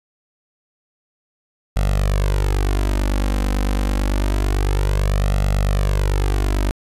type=tone with flanger; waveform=sawtooth; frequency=49 Hz; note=G1; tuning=in tune; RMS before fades=-18 dBFS; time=1.76-6.71 s; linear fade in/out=0 ms; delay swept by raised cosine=1.5 to 3.9 ms; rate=0.27 Hz; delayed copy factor=+0.85; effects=resampled to 32000 Hz